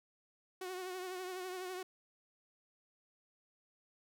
sawtooth tone with vibrato, 368.2 Hz, F#4, 8 cents flat, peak -37 dBFS, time 0.61-1.83 s, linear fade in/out 5 ms, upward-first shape triangle, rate 12 Hz, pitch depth 52 cents each way, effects none

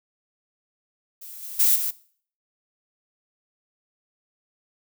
violet noise with level steps, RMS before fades -40 / -36 / -18 / -26 dBFS, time 1.21-1.91 s, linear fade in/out 10 ms, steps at 1.42 / 1.59 / 1.75 s, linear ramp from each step 10 ms, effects noise-tail reverb RT60 0.5 s tail -19 dB re dry

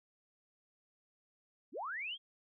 sine linear sweep, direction up, 185 to 3322 Hz, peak -38 dBFS, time 1.72-2.18 s, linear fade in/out 50 ms, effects none

